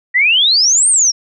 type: exponential two-way sweep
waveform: sine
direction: up then down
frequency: 1893 to 9000 to 5390 Hz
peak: -8 dBFS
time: 0.14-1.12 s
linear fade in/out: 20 ms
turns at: 0.89 s
effects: none